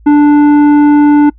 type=tone with tanh clipping; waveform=sine; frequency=293.7 Hz; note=D4; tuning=in tune; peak=-4 dBFS; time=0.06-1.3 s; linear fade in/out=10 ms; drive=10 dB; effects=noise-tail reverb RT60 0.1 s tail -26 dB re dry + added 55 Hz sine -36 dBFS peak until 1.38 s